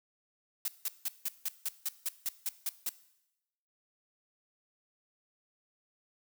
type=noise bursts; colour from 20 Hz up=blue; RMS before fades=-33 dBFS; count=12; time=0.65-2.892 s; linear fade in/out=2 ms; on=31 ms; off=170 ms; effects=noise-tail reverb RT60 0.9 s tail -17 dB re dry